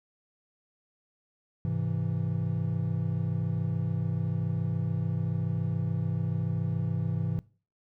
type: chord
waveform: triangle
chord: Ab augmented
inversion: none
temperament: equal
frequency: 103.83 / 130.81 / 164.81 Hz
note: Ab2 / C3 / E3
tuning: 0 / 0 / 0 cents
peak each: -30 / -30 / -29 dBFS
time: 1.65-7.39 s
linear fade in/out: 0 ms
effects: noise-tail reverb RT60 0.4 s tail -22 dB re dry